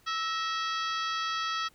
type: harmonic tone with a mistuned harmonic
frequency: 655 Hz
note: E5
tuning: 11 cents flat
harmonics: 2 / 3 / 4 / 5 / 6 / 7 / 8 / 9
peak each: -31 / -38 / -42 / -38 / -43 / -42 / -44 / -48 dBFS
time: 0.06-1.69 s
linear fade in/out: 20 ms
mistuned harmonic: 3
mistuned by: -73 cents
effects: pink hiss -63 dBFS RMS until 1.74 s